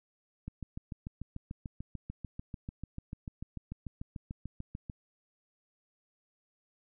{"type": "click train", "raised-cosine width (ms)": 5, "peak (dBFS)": -27, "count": 31, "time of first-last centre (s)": [0.48, 4.898], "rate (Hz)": 6.79, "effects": []}